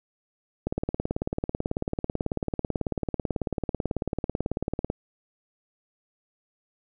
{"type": "click train", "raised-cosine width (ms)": 2, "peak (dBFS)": -13, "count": 78, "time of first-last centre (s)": [0.67, 4.901], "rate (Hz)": 18.2, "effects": []}